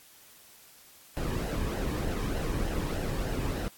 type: noise with flanger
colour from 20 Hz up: brown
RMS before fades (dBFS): -31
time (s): 1.17-3.68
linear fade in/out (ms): 0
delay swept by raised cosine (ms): 0.85 to 1.49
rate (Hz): 3.3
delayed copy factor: -0.5
effects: white hiss -55 dBFS RMS until 3.77 s + AAC 64 kbps